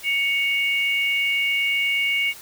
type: tone pair together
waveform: sine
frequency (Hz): 2223 / 2821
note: C#7 / F7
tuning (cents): +4 / +17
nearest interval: major third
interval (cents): 413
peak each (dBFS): -20 / -25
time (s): 0.03-2.34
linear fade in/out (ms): 50
effects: white hiss -42 dBFS RMS until 2.41 s